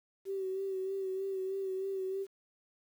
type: tone with vibrato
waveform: sine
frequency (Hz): 383.6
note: G4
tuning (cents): -37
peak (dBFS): -33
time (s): 0.25-2.27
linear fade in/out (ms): 50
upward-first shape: sine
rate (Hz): 3.2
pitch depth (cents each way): 34
effects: 10-bit